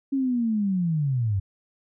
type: linear sweep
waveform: sine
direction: down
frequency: 277.2 to 92.5 Hz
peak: -21 dBFS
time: 0.12-1.4 s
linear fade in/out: 10 ms
effects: none